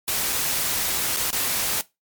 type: noise with dropouts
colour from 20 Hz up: white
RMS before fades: -24 dBFS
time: 0.08-1.81 s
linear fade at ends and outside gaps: 0 ms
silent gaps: 0.323-0.327 / 1.163-1.169 / 1.305-1.329 s
effects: noise-tail reverb RT60 0.2 s tail -19 dB re dry + MP3 96 kbps